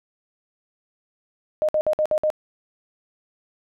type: tone bursts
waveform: sine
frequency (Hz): 615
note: D#5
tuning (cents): -20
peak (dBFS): -17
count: 6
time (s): 1.62-2.302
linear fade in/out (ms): 0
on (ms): 67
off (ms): 56
effects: none